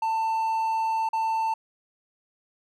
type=tone with dropouts; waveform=triangle; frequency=892 Hz; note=A5; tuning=23 cents sharp; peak=-21 dBFS; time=0.02-1.54 s; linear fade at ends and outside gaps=5 ms; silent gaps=1.09-1.131 s; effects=none